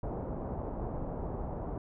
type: low-pass noise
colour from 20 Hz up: pink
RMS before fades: -37 dBFS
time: 0.03-1.78 s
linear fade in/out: 2 ms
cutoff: 880 Hz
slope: 24 dB/octave
effects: none